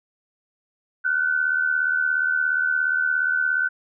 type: tone pair together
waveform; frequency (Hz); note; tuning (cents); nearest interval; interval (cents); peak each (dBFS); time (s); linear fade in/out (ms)
sine; 1436 / 1513.1; F6 / F#6; +48 / +38; minor second; 90; -25 / -20; 1.04-3.69; 20
effects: none